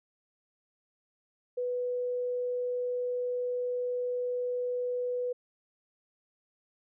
sine tone, 493.9 Hz, B4, in tune, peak -29 dBFS, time 1.57-5.33 s, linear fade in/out 10 ms, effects none

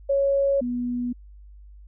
sine tone pair in turn, 554.4 / 244.3 Hz, C#5 / B3, 0 / -19 cents, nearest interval octave + major second, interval 1419 cents, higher first, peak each -18 / -24 dBFS, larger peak first, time 0.09-0.61 / 0.61-1.13 s, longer neither, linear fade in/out 10 ms, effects added 50 Hz sine -43 dBFS peak until 1.87 s

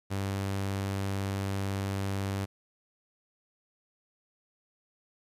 sawtooth tone, 98 Hz, G2, in tune, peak -26 dBFS, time 0.1-2.46 s, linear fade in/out 20 ms, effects resampled to 32000 Hz + 11-bit

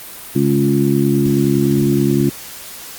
harmonic tone with a mistuned harmonic, 69.7 Hz, C#2, 10 cents sharp, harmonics 2 / 3 / 4 / 5, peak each -17 / -17 / -17 / -17 dBFS, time 0.35-2.3 s, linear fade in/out 10 ms, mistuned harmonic 2, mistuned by -21 cents, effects white hiss -33 dBFS RMS until 2.98 s + Opus 32 kbps

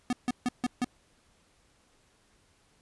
square tone bursts, 247.4 Hz, B3, 3 cents sharp, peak -26 dBFS, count 5, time 0.1-0.845 s, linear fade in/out 2 ms, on 29 ms, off 150 ms, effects pink hiss -66 dBFS RMS until 2.81 s + resampled to 24000 Hz

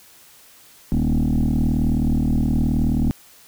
sine tone with frequency modulation, 138.59 Hz, C#3, in tune, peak -14 dBFS, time 0.92-3.11 s, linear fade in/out 0 ms, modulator 39 Hz, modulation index 3.5, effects tanh soft clip ceiling -14 dBFS + white hiss -49 dBFS RMS until 3.47 s

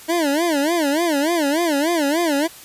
25% pulse tone with vibrato, 311.1 Hz, D#4, in tune, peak -13 dBFS, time 0.08-2.48 s, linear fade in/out 20 ms, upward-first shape sine, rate 3.4 Hz, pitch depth 200 cents each way, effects white hiss -41 dBFS RMS until 2.64 s + resampled to 32000 Hz

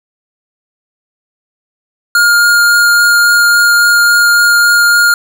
square tone with vibrato, 1415 Hz, F6, 22 cents sharp, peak -6 dBFS, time 2.15-5.14 s, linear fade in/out 2 ms, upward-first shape triangle, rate 3.6 Hz, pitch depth 8 cents each way, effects none

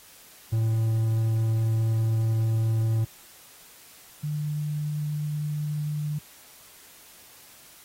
triangle / sine tone pair in turn, 111.9 / 149.37 Hz, A2 / D3, +30 / +30 cents, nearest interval perfect fourth, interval 500 cents, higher second, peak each -19 / -26 dBFS, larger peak first, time 0.52-3.05 / 4.23-6.19 s, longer first, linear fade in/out 10 ms, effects white hiss -51 dBFS RMS until 7.84 s + AAC 48 kbps

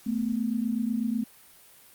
sine tone pair together, 220 / 248.1 Hz, A3 / B3, 0 / +8 cents, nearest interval major second, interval 208 cents, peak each -27 / -29 dBFS, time 0.06-1.24 s, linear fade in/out 10 ms, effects white hiss -54 dBFS RMS until 1.94 s + Opus 48 kbps

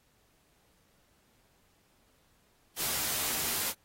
white noise with comb filter, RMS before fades -32 dBFS, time 2.76-3.74 s, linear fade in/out 50 ms, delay 13 ms, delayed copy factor +0.6, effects pink hiss -69 dBFS RMS until 3.84 s + AAC 48 kbps

